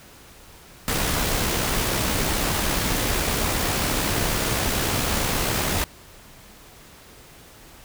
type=noise with amplitude modulation; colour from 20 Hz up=pink; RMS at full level=-22 dBFS; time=0.88-5.84 s; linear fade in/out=0 ms; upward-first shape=sine; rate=66.7 Hz; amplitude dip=30%; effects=pink hiss -47 dBFS RMS until 7.84 s